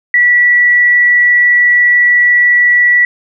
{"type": "tone", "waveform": "sine", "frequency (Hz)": 1949, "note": "B6", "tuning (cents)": -23, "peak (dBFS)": -5, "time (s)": [0.14, 3.05], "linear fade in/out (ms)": 2, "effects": []}